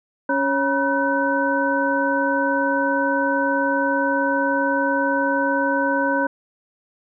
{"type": "tone cluster", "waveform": "sine", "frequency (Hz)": [279.4, 549, 963, 1516], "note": ["C#4", "C#5", "B5", "F#6"], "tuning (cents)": [14, -17, -44, 42], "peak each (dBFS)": -23, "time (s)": [0.29, 6.27], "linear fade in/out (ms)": 5, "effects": []}